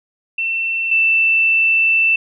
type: tone pair in turn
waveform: sine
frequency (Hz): 2690 / 2664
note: E7 / E7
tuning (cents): +34 / +18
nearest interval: unison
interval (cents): 16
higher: first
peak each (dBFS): -17 / -11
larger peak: second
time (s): 0.38-0.91 / 0.91-2.16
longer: second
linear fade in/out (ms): 5
effects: none